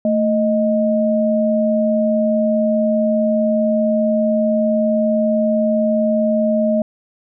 sine tone pair together, 222.4 / 622.3 Hz, A3 / D#5, +19 / 0 cents, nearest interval octave + tritone, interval 1781 cents, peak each -16 dBFS, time 0.05-6.82 s, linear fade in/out 2 ms, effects none

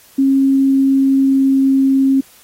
sine tone with pitch glide, 270.8 to 269.1 Hz, C#4 to C4, -40 to +49 cents, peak -9 dBFS, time 0.18-2.21 s, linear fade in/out 10 ms, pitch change -11 cents, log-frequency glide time 0.45-1.78 s, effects white hiss -46 dBFS RMS until 2.43 s + AAC 48 kbps

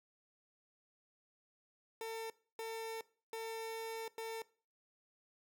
30% pulse tone bursts at uneven times, 450.2 Hz, A4, 40 cents sharp, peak -38 dBFS, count 4, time 2.01-2.3 / 2.59-3.01 / 3.33-4.08 / 4.18-4.42 s, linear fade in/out 2 ms, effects noise-tail reverb RT60 0.4 s tail -20 dB re dry

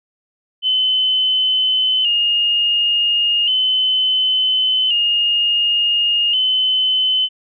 sine tone with vibrato, 2940 Hz, F#7, 12 cents flat, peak -13 dBFS, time 0.62-7.29 s, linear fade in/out 50 ms, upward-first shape square, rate 0.35 Hz, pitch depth 58 cents each way, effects none

